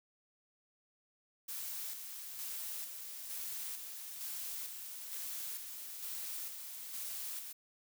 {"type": "noise with tremolo", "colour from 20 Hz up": "blue", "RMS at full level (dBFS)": -42, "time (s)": [1.48, 7.53], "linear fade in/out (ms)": 10, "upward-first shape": "square", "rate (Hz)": 1.1, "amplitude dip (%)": 40, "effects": []}